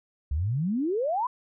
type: exponential sweep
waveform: sine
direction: up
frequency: 65.9 to 1043 Hz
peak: -24 dBFS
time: 0.31-1.27 s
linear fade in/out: 5 ms
effects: none